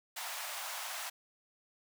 pink high-pass noise, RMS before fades -41 dBFS, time 0.16-1.1 s, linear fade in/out 10 ms, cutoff 650 Hz, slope 48 dB/octave, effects none

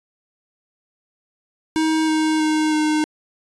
square tone with pitch steps, 316.4 / 313.1 / 309.9 / 306.7 Hz, D#4 / D#4 / D#4 / D#4, +29 / +11 / -7 / -25 cents, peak -17 dBFS, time 1.76-3.04 s, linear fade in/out 0 ms, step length 320 ms, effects resampled to 22050 Hz

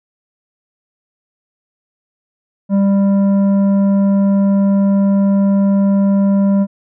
triangle tone with tanh clipping, 197.8 Hz, G3, 16 cents sharp, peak -11 dBFS, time 2.69-6.67 s, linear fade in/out 50 ms, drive 13 dB, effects none

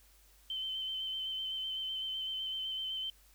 sine tone with vibrato, 3083 Hz, G7, 29 cents flat, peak -35 dBFS, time 0.5-3.1 s, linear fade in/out 2 ms, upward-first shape square, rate 7.9 Hz, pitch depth 16 cents each way, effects added 50 Hz sine -63 dBFS peak until 3.34 s + white hiss -65 dBFS RMS until 3.34 s

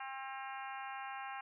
harmonic tone with a mistuned harmonic, 267.2 Hz, C4, 36 cents sharp, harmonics 3 / 4 / 5 / 6 / 7 / 8 / 9 / 10, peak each -45 / -48 / -52 / -50 / -55 / -56 / -55 / -54 dBFS, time 0-1.41 s, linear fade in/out 5 ms, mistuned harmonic 10, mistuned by +65 cents, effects none

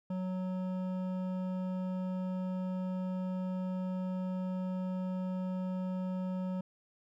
sine tone with hard clipping, 185 Hz, F#3, in tune, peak -35 dBFS, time 0.1-6.61 s, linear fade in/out 5 ms, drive 11 dB, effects none

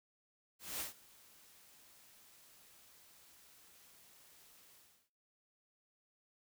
white noise with ADSR envelope, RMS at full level -40 dBFS, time 0.59-5.1 s, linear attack 210 ms, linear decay 130 ms, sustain -23 dB, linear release 350 ms, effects noise-tail reverb RT60 0.5 s tail -22 dB re dry

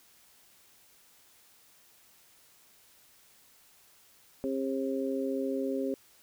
harmonic tone, 134.2 Hz, C3, 44 cents sharp, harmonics 2 / 3 / 4, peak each -32 / -34 / -35 dBFS, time 4.44-5.94 s, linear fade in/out 0 ms, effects white hiss -61 dBFS RMS until 6.22 s

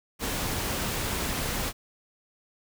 pink noise, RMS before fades -30 dBFS, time 0.19-1.73 s, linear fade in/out 50 ms, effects none

